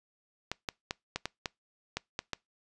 clicks, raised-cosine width 0.2 ms, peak -15 dBFS, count 9, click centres 0.516 / 0.688 / 0.909 / 1.16 / 1.256 / 1.458 / 1.97 / 2.191 / 2.333 s, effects noise-tail reverb RT60 0.2 s tail -25 dB re dry + resampled to 22050 Hz

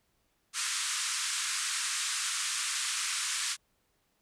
white band-pass noise, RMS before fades -33 dBFS, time 0.53-3.57 s, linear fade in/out 50 ms, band 1100 to 9400 Hz, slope 48 dB/octave, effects pink hiss -74 dBFS RMS until 4.21 s

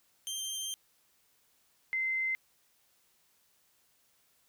20% pulse / sine tone pair in turn, 3153 / 2071 Hz, G7 / C7, +9 / -18 cents, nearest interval perfect fifth, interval 727 cents, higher first, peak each -30 / -29 dBFS, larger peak second, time 0.27-0.74 / 1.93-2.35 s, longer first, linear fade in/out 0 ms, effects white hiss -70 dBFS RMS until 4.48 s

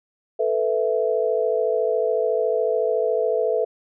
sine chord, A suspended second, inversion none, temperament equal, 440 / 493.9 / 659.3 Hz, A4 / B4 / E5, 0 / 0 / 0 cents, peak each -22 / -23 / -24 dBFS, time 0.39-3.65 s, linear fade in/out 10 ms, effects none

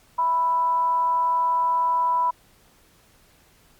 sine tone with frequency modulation, 987.8 Hz, B5, in tune, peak -18 dBFS, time 0.18-2.31 s, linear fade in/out 10 ms, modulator 335 Hz, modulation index 0.21, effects pink hiss -57 dBFS RMS until 3.79 s + MP3 96 kbps

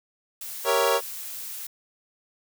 blue noise, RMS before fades -36 dBFS, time 0.41-1.67 s, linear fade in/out 5 ms
25% pulse chord, G diminished seventh, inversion none, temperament equal, 392 / 466.2 / 554.4 / 659.3 Hz, G4 / Bb4 / Db5 / Fb5, 0 / 0 / 0 / 0 cents, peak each -25 / -20 / -20 / -26 dBFS, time 0.64-1.01 s, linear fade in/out 50 ms
effects none

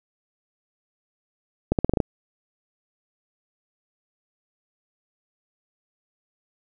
accelerating click train, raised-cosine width 2 ms, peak -6 dBFS, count 7, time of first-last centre 1.72-2.002 s, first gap 68 ms, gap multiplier 0.85, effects none

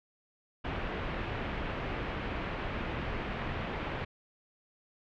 pink low-pass noise, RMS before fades -36 dBFS, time 0.64-4.05 s, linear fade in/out 10 ms, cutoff 2800 Hz, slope 24 dB/octave, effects none

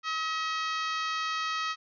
harmonic tone, 638 Hz, D#5, 43 cents sharp, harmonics 2 / 3 / 4 / 5 / 6 / 7 / 8 / 9 / 10, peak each -31 / -37 / -39 / -40 / -42 / -42 / -46 / -49 / -51 dBFS, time 0.03-1.76 s, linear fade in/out 50 ms, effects none

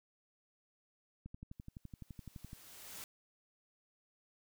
click train, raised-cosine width 5 ms, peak -35 dBFS, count 16, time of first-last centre 1.26-2.531 s, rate 11.8 Hz
white noise with exponential growth, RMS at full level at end -47 dBFS, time 1.52-3.04 s, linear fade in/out 1 ms, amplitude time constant 330 ms
effects none

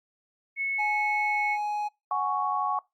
sine tone, 2198 Hz, C#7, 15 cents flat, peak -26 dBFS, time 0.56-1.58 s, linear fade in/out 50 ms
triangle tone with pitch glide, 841 to 835.7 Hz, G#5 to G#5, +22 to +11 cents, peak -25 dBFS, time 0.78-1.89 s, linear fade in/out 20 ms, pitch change -11 cents, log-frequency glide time 1.25-1.42 s
sine chord, F# suspended second, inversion none, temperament just, 740 / 832.5 / 1110 Hz, F#5 / G#5 / C#6, 0 / +4 / +2 cents, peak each -31 / -30 / -27 dBFS, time 2.11-2.79 s, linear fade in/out 2 ms
effects noise-tail reverb RT60 0.2 s tail -23 dB re dry + Opus 48 kbps

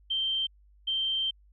sine tone pair in turn, 3136 / 3136 Hz, G7 / G7, 0 / 0 cents, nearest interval unison, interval 0 cents, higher neither, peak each -26 dBFS, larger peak neither, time 0.1-0.47 / 0.87-1.31 s, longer second, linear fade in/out 10 ms, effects added 50 Hz sine -56 dBFS peak until 1.52 s

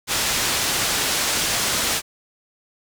white low-pass noise, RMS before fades -22 dBFS, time 0.07-2.02 s, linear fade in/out 50 ms, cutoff 7800 Hz, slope 12 dB/octave, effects none

